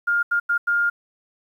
sine tone bursts at uneven times, 1410 Hz, F6, 16 cents sharp, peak -17 dBFS, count 4, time 0.07-0.23 / 0.31-0.4 / 0.49-0.58 / 0.67-0.9 s, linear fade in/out 10 ms, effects 9-bit

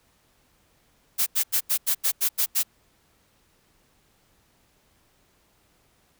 blue noise bursts, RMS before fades -22 dBFS, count 9, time 1.18-2.633 s, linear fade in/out 20 ms, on 85 ms, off 86 ms, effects pink hiss -64 dBFS RMS until 6.19 s

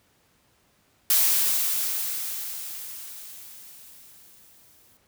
blue noise with exponential decay, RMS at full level -19 dBFS, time 1.1-4.97 s, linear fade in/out 2 ms, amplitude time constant 840 ms, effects pink hiss -64 dBFS RMS until 5.07 s + high-pass 60 Hz 12 dB/octave

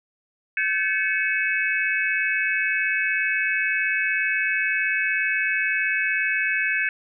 sine tone cluster, 1541 / 1723 / 2226 / 2579 Hz, G6 / A6 / C#7 / E7, -30 / -37 / +7 / -39 cents, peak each -26 dBFS, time 0.57-6.89 s, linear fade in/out 2 ms, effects none

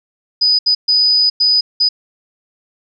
sine tone bursts at uneven times, 4978 Hz, D#8, in tune, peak -9 dBFS, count 5, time 0.41-0.59 / 0.66-0.75 / 0.88-1.3 / 1.4-1.61 / 1.8-1.89 s, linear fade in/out 10 ms, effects none

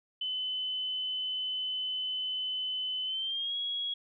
sine tone with pitch glide, 3027 to 3320 Hz, F#7 to G#7, +39 to -1 cents, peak -31 dBFS, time 0.21-3.94 s, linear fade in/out 5 ms, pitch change +160 cents, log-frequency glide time 3.05-3.56 s, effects none

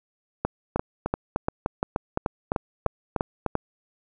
two click trains, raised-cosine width 1 ms, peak -10 / -9 dBFS, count 10 / 10, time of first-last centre 0.76-3.463 / 0.45-3.553 s, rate 3.33 / 2.9 Hz, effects none

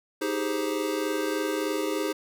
square chord, Ab major seventh, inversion second, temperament equal with one note detuned, 313.8 / 392 / 415.3 / 523.3 Hz, Eb4 / G4 / Ab4 / C5, +15 / 0 / 0 / 0 cents, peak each -31 / -33 / -33 / -34 dBFS, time 0.21-2.13 s, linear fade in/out 10 ms, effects none

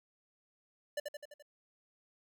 square tone with echo, 587.3 Hz, D5, in tune, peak -34 dBFS, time 0.97-1 s, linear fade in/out 5 ms, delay 85 ms, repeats 5, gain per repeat -4 dB, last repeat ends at 1.425 s, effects none

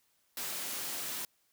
white high-pass noise, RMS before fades -38 dBFS, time 0.37-1.25 s, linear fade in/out 2 ms, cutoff 120 Hz, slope 24 dB/octave, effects white hiss -73 dBFS RMS until 1.52 s

